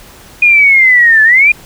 sine linear two-way sweep, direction down then up, 2460 to 1723 to 2460 Hz, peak -3 dBFS, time 0.42-1.52 s, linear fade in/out 5 ms, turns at 1.23 s, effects pink hiss -37 dBFS RMS until 1.65 s

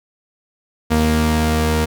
sawtooth tone pair together, 78.09 / 233.7 Hz, D#2 / A#3, +7 / +5 cents, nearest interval octave + perfect fifth, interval 1898 cents, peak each -13 dBFS, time 0.9-1.86 s, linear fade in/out 20 ms, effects none

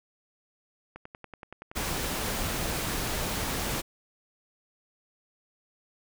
click train, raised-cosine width 0.5 ms, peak -27 dBFS, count 21, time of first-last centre 0.96-2.847 s, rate 10.6 Hz
pink noise, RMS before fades -31 dBFS, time 1.75-3.82 s, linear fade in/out 20 ms
effects none

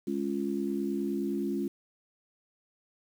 sine chord, Db major, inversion second, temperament equal with one note detuned, 207.7 / 277.2 / 347 Hz, Ab3 / Db4 / F4, 0 / 0 / -11 cents, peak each -33 dBFS, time 0.07-1.68 s, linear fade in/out 5 ms, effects 9-bit

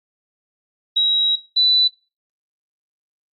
sine tone pair in turn, 3847 / 3980 Hz, B7 / B7, -46 / +13 cents, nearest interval minor second, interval 59 cents, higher second, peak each -13 dBFS, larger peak neither, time 0.96-1.36 / 1.56-1.88 s, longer first, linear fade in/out 10 ms, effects noise-tail reverb RT60 0.3 s tail -18 dB re dry + Opus 48 kbps

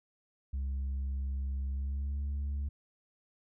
sine tone with pitch glide, 67.5 to 70.86 Hz, C#2 to C#2, -45 to +39 cents, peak -29 dBFS, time 0.53-2.69 s, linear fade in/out 10 ms, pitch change +84 cents, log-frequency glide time 1.71-2.19 s, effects tanh soft clip ceiling -31 dBFS

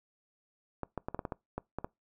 clicks, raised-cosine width 1 ms, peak -21 dBFS, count 10, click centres 0.833 / 0.977 / 1.085 / 1.146 / 1.192 / 1.252 / 1.322 / 1.58 / 1.786 / 1.845 s, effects noise-tail reverb RT60 0.2 s tail -24 dB re dry

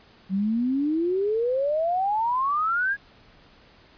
sine exponential sweep, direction up, 185 to 1672 Hz, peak -21 dBFS, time 0.29-2.97 s, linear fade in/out 50 ms, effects pink hiss -54 dBFS RMS until 3.97 s + resampled to 11025 Hz

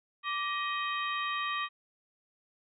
harmonic tone with a mistuned harmonic, 629 Hz, D#5, 19 cents sharp, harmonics 2 / 3 / 4 / 5 / 6, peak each -33 / -37 / -39 / -41 / -43 dBFS, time 0.23-1.69 s, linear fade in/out 50 ms, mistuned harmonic 2, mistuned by -130 cents, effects none

